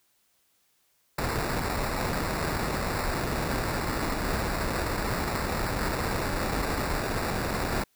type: noise with sample-and-hold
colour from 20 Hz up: pink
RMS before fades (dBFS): -29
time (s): 1.18-7.84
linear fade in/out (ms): 5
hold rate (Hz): 3150
effects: white hiss -69 dBFS RMS until 7.95 s